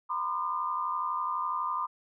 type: tone cluster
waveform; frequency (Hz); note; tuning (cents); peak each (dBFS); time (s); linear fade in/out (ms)
sine; 957 / 1029 / 1211; A#5 / C6 / D#6; +45 / -29 / -47; -37 / -32 / -32; 0.09-1.87; 20
effects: none